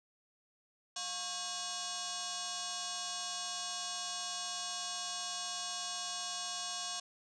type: tone with frequency modulation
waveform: sine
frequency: 1099 Hz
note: C#6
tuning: 15 cents flat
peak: -37 dBFS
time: 0.96-7 s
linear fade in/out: 5 ms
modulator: 904 Hz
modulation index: 7.1
effects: none